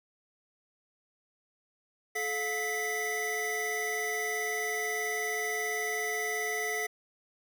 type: tone cluster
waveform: square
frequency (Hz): 431.5 / 713 / 1982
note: A4 / F5 / B6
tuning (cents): -34 / +36 / +6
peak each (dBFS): -37 / -39 / -33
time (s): 2.15-6.87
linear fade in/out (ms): 10
effects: none